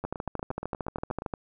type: two click trains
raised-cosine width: 1 ms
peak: -17 / -21 dBFS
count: 18 / 11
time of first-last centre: 0.05-1.338 / 0.04-1.221 s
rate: 13.2 / 8.47 Hz
effects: none